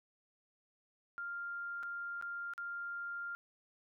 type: tone with dropouts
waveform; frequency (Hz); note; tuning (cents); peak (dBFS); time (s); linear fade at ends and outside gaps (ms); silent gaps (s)
sine; 1396.9; F6; 0; -39; 1.18-3.35; 0; 1.829-1.833 / 2.213-2.224 / 2.536-2.579
effects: none